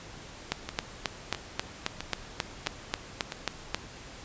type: two click trains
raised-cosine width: 0.2 ms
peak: -9 / -16 dBFS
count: 13 / 5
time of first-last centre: 0.52-3.746 / 0.69-3.322 s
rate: 3.72 / 1.52 Hz
effects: pink hiss -46 dBFS RMS until 4.24 s + resampled to 16000 Hz